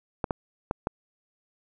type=clicks; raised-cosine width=1 ms; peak=-12 dBFS; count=4; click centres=0.242 / 0.308 / 0.711 / 0.871 s; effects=none